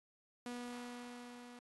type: tone with level ramp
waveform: sawtooth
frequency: 243.4 Hz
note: B3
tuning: 25 cents flat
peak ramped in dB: -38 to -49 dBFS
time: 0.46-1.59 s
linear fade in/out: 2 ms
effects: AAC 32 kbps